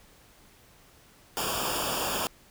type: noise with comb filter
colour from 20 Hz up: pink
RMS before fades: -30 dBFS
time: 1.37-2.27 s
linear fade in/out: 0 ms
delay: 0.49 ms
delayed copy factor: -0.85
effects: pink hiss -57 dBFS RMS until 2.5 s